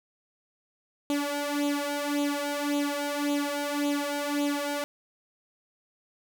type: tone with flanger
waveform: sawtooth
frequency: 288.6 Hz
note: D4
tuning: 30 cents flat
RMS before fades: -29 dBFS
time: 1.1-4.84 s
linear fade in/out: 0 ms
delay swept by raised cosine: 0.28 to 2.18 ms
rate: 1.8 Hz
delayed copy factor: +0.75
effects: none